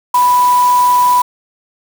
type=tone in noise; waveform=sine; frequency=987.8 Hz; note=B5; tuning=in tune; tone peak=-7 dBFS; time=0.14-1.22 s; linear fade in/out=5 ms; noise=white; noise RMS=-25 dBFS; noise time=0.14-1.22 s; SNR=+15 dB; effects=none